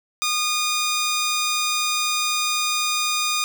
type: tone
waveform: 10% pulse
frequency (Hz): 1224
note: D#6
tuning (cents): -29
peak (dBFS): -12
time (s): 0.22-3.44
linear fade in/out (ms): 0
effects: none